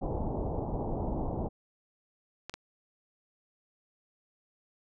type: low-pass noise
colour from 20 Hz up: pink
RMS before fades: -33 dBFS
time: 0.01-1.49 s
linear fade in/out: 20 ms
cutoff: 900 Hz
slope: 48 dB/octave
type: clicks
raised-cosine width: 0.2 ms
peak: -21 dBFS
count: 2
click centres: 2.496 / 2.54 s
effects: none